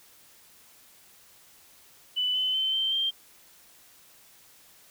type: tone with pitch steps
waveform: sine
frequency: 2990 / 3033 / 3078 / 3122 / 3168 Hz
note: F#7 / F#7 / G7 / G7 / G7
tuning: +17 / +42 / -32 / -8 / +18 cents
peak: -24 dBFS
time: 2.16-3.11 s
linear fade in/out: 20 ms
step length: 190 ms
effects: white hiss -56 dBFS RMS until 4.9 s